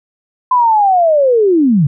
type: linear sweep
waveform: sine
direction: down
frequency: 1022 to 130 Hz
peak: -7 dBFS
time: 0.51-1.87 s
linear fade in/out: 5 ms
effects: none